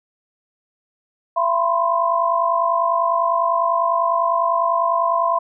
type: tone cluster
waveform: sine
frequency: 675 / 1001 / 1051 Hz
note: E5 / B5 / C6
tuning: +41 / +23 / +7 cents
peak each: -20 dBFS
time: 1.36-5.39 s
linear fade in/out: 10 ms
effects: none